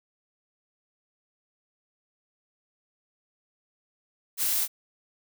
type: noise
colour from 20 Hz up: blue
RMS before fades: -26 dBFS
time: 4.37-4.68 s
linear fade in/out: 50 ms
effects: none